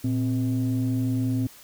sine tone pair together, 115.74 / 260 Hz, A#2 / C4, -12 / -11 cents, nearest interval octave + major second, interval 1401 cents, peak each -23 dBFS, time 0.04-1.47 s, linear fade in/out 5 ms, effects tanh soft clip ceiling -18 dBFS + white hiss -49 dBFS RMS until 1.63 s

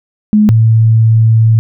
sine tone pair in turn, 211.4 / 112.11 Hz, G#3 / A2, +31 / +33 cents, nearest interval major seventh, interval 1098 cents, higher first, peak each -4 dBFS, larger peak neither, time 0.33-0.49 / 0.49-1.59 s, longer second, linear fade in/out 0 ms, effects none

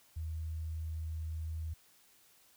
sine tone, 79.8 Hz, D#2, 44 cents sharp, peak -36 dBFS, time 0.16-1.74 s, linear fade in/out 10 ms, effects white hiss -65 dBFS RMS until 2.56 s

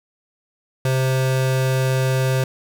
square tone pair together, 131.06 / 523.3 Hz, C3 / C5, +3 / 0 cents, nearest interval 2 octaves, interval 2397 cents, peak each -18 / -26 dBFS, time 0.85-2.44 s, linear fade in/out 2 ms, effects none

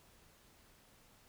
silence, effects pink hiss -65 dBFS RMS until 1.28 s

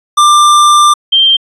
square / sine tone pair in turn, 1188 / 3157 Hz, D6 / G7, +20 / +12 cents, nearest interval octave + perfect fourth, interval 1692 cents, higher second, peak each -4 dBFS, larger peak neither, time 0.17-0.94 / 1.12-1.37 s, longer first, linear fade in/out 10 ms, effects resampled to 24000 Hz

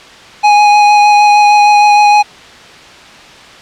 square tone with vibrato, 830.6 Hz, G#5, in tune, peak -4 dBFS, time 0.43-2.23 s, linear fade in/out 20 ms, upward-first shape sine, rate 6.5 Hz, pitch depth 12 cents each way, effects white hiss -34 dBFS RMS until 3.61 s + low-pass 4000 Hz 12 dB/octave

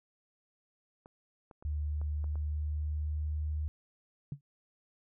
clicks, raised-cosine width 1 ms, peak -38 dBFS, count 6, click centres 1.059 / 1.512 / 1.625 / 2.015 / 2.242 / 2.356 s
sine tone with pitch glide, 74.6 to 76.08 Hz, D2 to D#2, +28 to -38 cents, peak -31 dBFS, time 1.65-3.68 s, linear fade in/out 0 ms, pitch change +34 cents, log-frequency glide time 1.85-3.43 s
sine tone with exponential decay, 141.6 Hz, C#3, 37 cents sharp, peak -31 dBFS, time 4.32-4.41 s, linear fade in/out 2 ms, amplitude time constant 18 ms
effects none

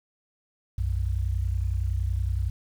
sine tone pair together, 61.76 / 92.5 Hz, B1 / F#2, +1 / 0 cents, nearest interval perfect fifth, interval 699 cents, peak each -26 / -27 dBFS, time 0.78-2.5 s, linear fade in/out 5 ms, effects 9-bit

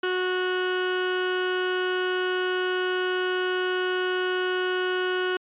sawtooth tone pair together, 367 / 734 Hz, F#4 / F#5, -14 / -14 cents, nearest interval octave, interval 1200 cents, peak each -20 / -23 dBFS, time 0.03-5.37 s, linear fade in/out 5 ms, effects resampled to 8000 Hz

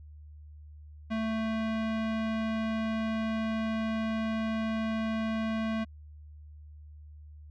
square tone with low-pass filter, 221.6 Hz, A3, 13 cents sharp, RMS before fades -31 dBFS, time 1.1-5.85 s, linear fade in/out 20 ms, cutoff 2800 Hz, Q 1, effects added 75 Hz sine -46 dBFS peak until 7.5 s

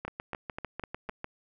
two click trains, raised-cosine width 0.5 ms, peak -20 / -21 dBFS, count 9 / 5, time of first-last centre 0.05-1.244 / 0.08-1.09 s, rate 6.7 / 3.96 Hz, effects none

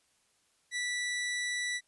sawtooth tone, 1963 Hz, B6, 11 cents flat, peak -28 dBFS, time 0.71-1.81 s, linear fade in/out 50 ms, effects white hiss -71 dBFS RMS until 1.87 s + resampled to 24000 Hz

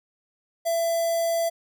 square tone with notch filter, 669 Hz, E5, 25 cents sharp, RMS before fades -24 dBFS, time 0.65-1.5 s, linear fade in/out 20 ms, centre 2500 Hz, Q 0.73, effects none

